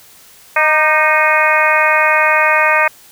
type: harmonic tone with a mistuned harmonic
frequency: 310.1 Hz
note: D#4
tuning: 6 cents flat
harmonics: 2 / 3 / 4 / 5 / 6 / 7 / 8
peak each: -17 / -17 / -17 / -17 / -17 / -17 / -17 dBFS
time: 0.56-2.88 s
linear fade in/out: 5 ms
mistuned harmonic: 4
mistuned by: -42 cents
effects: white hiss -43 dBFS RMS until 3.11 s